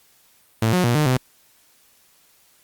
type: tone with pitch steps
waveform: sawtooth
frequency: 112 / 180.8 / 119.7 / 151.6 / 128 Hz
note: A2 / F#3 / A#2 / D#3 / C3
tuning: +31 / -40 / +46 / -45 / -38 cents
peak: -12 dBFS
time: 0.62-1.17 s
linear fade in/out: 5 ms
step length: 110 ms
effects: white hiss -57 dBFS RMS until 2.63 s + Opus 48 kbps